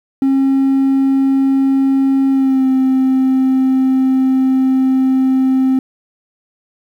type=tone with pitch glide; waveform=triangle; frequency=270 to 262.3 Hz; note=C#4 to C4; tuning=-45 to +4 cents; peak=-7 dBFS; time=0.22-5.79 s; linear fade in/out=2 ms; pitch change=-51 cents; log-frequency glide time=2.31-2.67 s; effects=tanh soft clip ceiling -4 dBFS + 8-bit